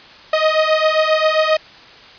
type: beating tone pair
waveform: sawtooth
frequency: 622.3 / 629.8 Hz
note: D#5 / D#5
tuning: 0 / +21 cents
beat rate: 7.5 Hz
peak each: -12 dBFS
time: 0.33-1.57 s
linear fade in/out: 5 ms
effects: white hiss -41 dBFS RMS until 2.18 s + resampled to 11025 Hz